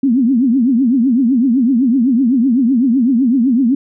sine tone with vibrato, 250 Hz, B3, 21 cents sharp, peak -9 dBFS, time 0.03-3.75 s, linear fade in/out 5 ms, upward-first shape triangle, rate 7.9 Hz, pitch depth 240 cents each way, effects none

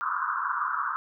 pink band-pass noise, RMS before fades -29 dBFS, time 0.01-0.96 s, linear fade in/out 0 ms, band 1000 to 1500 Hz, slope 96 dB/octave, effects none

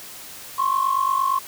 sine tone pair together, 1051.4 / 1100 Hz, C6 / C#6, +8 / -14 cents, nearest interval minor second, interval 78 cents, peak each -20 dBFS, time 0.58-1.39 s, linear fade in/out 10 ms, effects tanh soft clip ceiling -12 dBFS + white hiss -39 dBFS RMS until 1.47 s

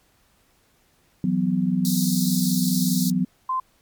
sine chord, E suspended second, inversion none, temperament equal with one note detuned, 164.81 / 185 / 250 Hz, E3 / F#3 / B3, 0 / 0 / +21 cents, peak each -26 / -21 / -24 dBFS, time 1.24-3.25 s, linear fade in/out 2 ms
pink high-pass noise, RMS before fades -29 dBFS, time 1.85-3.1 s, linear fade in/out 0 ms, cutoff 3800 Hz, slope 96 dB/octave
sine tone, 1037 Hz, C6, 16 cents flat, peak -21 dBFS, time 3.49-3.6 s, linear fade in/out 5 ms
effects pink hiss -62 dBFS RMS until 3.81 s + MP3 96 kbps

